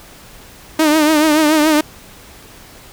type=tone with vibrato; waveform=sawtooth; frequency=307.4 Hz; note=D#4; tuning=21 cents flat; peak=-6 dBFS; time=0.79-1.81 s; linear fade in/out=5 ms; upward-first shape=triangle; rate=7 Hz; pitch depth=82 cents each way; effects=pink hiss -40 dBFS RMS until 2.92 s